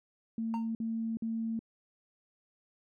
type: tone bursts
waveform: sine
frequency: 225.8 Hz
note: A3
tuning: 45 cents sharp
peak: -31 dBFS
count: 3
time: 0.38-1.592 s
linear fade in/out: 2 ms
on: 370 ms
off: 51 ms
type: tone with exponential decay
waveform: triangle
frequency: 920 Hz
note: A#5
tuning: 23 cents flat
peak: -30 dBFS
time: 0.54-0.71 s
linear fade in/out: 0 ms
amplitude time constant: 35 ms
effects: tanh soft clip ceiling -21 dBFS